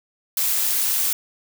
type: noise with amplitude modulation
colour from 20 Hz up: blue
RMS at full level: -20 dBFS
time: 0.37-1.13 s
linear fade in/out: 2 ms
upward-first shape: sine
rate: 98.6 Hz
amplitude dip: 25%
effects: none